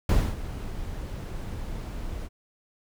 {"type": "noise with ADSR envelope", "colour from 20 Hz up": "brown", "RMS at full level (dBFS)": -19, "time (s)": [0.09, 2.29], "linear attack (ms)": 3, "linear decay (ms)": 250, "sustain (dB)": -15, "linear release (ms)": 40, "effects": []}